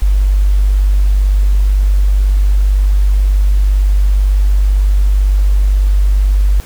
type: tone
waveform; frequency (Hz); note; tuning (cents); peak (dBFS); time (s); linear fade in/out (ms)
sine; 49; G1; 0; -7; 0.02-6.6; 0
effects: pink hiss -36 dBFS RMS until 6.65 s